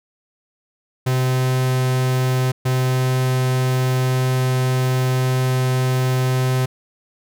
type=tone bursts at uneven times; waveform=45% pulse; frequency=128.7 Hz; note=C3; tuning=28 cents flat; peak=-16 dBFS; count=2; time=1.06-2.52 / 2.65-6.66 s; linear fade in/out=10 ms; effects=none